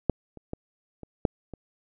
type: clicks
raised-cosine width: 2 ms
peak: -7 / -30 / -19 / -27 / -7 / -25 dBFS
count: 6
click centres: 0.097 / 0.373 / 0.534 / 1.033 / 1.252 / 1.537 s
effects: none